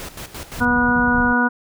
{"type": "noise with tremolo", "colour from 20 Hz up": "pink", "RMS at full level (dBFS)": -32, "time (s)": [0, 0.65], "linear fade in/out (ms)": 0, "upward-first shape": "square", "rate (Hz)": 5.8, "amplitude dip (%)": 70}
{"type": "low-pass noise", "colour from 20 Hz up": "pink", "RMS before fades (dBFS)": -29, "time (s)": [0.57, 1.33], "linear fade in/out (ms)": 2, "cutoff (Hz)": 220, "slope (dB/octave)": 96}
{"type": "harmonic tone", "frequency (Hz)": 243.7, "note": "B3", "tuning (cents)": -23, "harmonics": [1, 2, 3, 4, 5, 6], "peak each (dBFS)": [-18, -27, -27, -22, -28, -18], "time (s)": [0.6, 1.49], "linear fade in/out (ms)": 20}
{"effects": []}